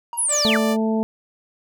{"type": "tone with exponential decay", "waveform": "triangle", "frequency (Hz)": 944, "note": "A#5", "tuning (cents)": 22, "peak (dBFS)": -25, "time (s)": [0.13, 0.44], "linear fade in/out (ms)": 1, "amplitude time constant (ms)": 67}
{"type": "linear sweep", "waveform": "sine", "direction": "down", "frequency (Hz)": [11440, 1000], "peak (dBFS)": -18, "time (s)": [0.17, 0.58], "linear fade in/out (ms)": 20}
{"type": "tone", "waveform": "sawtooth", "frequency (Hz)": 589, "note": "D5", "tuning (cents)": 5, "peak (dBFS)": -19, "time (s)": [0.28, 0.77], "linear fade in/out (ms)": 50}
{"type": "harmonic tone", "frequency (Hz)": 220.6, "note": "A3", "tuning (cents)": 5, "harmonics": [1, 2, 3, 4], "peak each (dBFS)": [-19, -25, -29, -31], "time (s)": [0.45, 1.03], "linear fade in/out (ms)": 0}
{"effects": []}